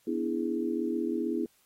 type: chord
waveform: sine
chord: E dominant seventh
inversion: second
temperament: equal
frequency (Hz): 246.9 / 293.7 / 329.6 / 415.3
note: B3 / D4 / E4 / G#4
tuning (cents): 0 / 0 / 0 / 0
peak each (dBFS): -33 / -36 / -31 / -35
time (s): 0.07-1.46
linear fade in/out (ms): 5
effects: white hiss -67 dBFS RMS until 1.65 s + AAC 48 kbps